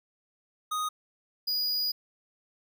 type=tone pair in turn; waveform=square; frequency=1244.5 / 4908 Hz; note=D#6 / D#8; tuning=0 / -25 cents; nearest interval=2 octaves; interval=2375 cents; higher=second; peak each=-29 / -27 dBFS; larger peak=second; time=0.71-0.89 / 1.47-1.92 s; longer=second; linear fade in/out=10 ms; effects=none